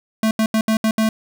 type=tone bursts at uneven times; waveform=square; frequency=220 Hz; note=A3; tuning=in tune; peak=-15 dBFS; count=6; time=0.23-0.31 / 0.39-0.46 / 0.54-0.61 / 0.68-0.77 / 0.84-0.91 / 0.98-1.09 s; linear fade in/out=2 ms; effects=none